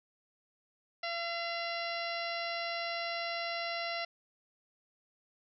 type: harmonic tone with a mistuned harmonic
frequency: 680 Hz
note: F5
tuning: 46 cents flat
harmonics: 1 / 2 / 3 / 4 / 5 / 6 / 7 / 8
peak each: -38 / -43 / -40 / -43 / -49 / -44 / -47 / -48 dBFS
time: 1.03-4.05 s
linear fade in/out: 5 ms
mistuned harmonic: 4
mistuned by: +33 cents
effects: none